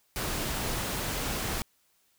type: noise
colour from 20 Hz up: pink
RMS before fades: -32 dBFS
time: 0.16-1.62 s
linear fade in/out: 0 ms
effects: white hiss -69 dBFS RMS until 2.18 s